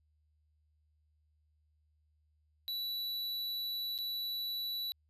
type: tone with dropouts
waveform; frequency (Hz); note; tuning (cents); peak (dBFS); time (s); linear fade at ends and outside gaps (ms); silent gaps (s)
square; 3944; B7; -3; -36; 2.68-4.92; 0; 3.979-3.987
effects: added 76 Hz sine -70 dBFS peak until 5.09 s + resampled to 32000 Hz